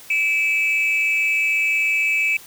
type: tone pair together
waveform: sine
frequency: 2319 / 2603 Hz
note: D7 / E7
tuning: -22 / -22 cents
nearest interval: major second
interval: 200 cents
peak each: -18 dBFS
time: 0.1-2.37 s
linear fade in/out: 5 ms
effects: tanh soft clip ceiling -12 dBFS + white hiss -43 dBFS RMS until 2.46 s